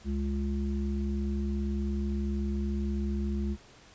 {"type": "harmonic tone", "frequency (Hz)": 69.3, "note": "C#2", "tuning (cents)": 0, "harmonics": [1, 3, 5], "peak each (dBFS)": [-30, -32, -40], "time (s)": [0.04, 3.57], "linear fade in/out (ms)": 50, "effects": ["pink hiss -55 dBFS RMS until 3.94 s", "resampled to 16000 Hz"]}